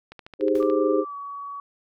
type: click train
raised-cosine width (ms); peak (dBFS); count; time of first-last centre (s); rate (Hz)
0.3; -25; 9; 0.12-0.7; 13.8
type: chord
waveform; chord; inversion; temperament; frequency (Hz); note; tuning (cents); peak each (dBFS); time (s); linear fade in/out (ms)
sine; Ab major seventh; second; equal; 311.1 / 392 / 415.3 / 523.3; Eb4 / G4 / Ab4 / C5; 0 / 0 / 0 / 0; -24; 0.39-1.05; 50
type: noise with exponential decay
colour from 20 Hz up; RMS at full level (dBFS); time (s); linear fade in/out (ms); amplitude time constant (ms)
pink; -43; 0.55-0.79; 1; 52
type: tone with pitch glide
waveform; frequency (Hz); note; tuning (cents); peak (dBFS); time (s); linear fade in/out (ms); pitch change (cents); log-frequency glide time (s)
sine; 1179 to 1131; D6 to C#6; +6 to +34; -32; 0.6-1.6; 2; -72; 1.01-1.16
effects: none